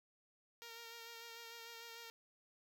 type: tone with vibrato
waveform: 5% pulse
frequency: 463.2 Hz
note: A#4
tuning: 11 cents flat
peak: -39 dBFS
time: 0.62-2.1 s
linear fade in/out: 0 ms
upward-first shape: sine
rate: 6.7 Hz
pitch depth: 21 cents each way
effects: 13-bit